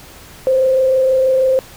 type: tone with frequency modulation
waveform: sine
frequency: 523.3 Hz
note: C5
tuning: in tune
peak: -10 dBFS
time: 0.47-1.59 s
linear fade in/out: 0 ms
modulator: 26.3 Hz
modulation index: 0.3
effects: pink hiss -39 dBFS RMS until 1.76 s